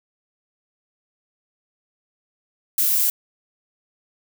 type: noise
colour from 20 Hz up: violet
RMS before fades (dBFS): -19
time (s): 2.78-3.1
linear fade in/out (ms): 2
effects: none